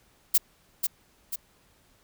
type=noise with echo; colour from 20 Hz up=violet; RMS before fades=-19 dBFS; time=0.34-0.38 s; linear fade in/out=10 ms; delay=490 ms; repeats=2; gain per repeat=-6 dB; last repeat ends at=1.36 s; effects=pink hiss -63 dBFS RMS until 2.03 s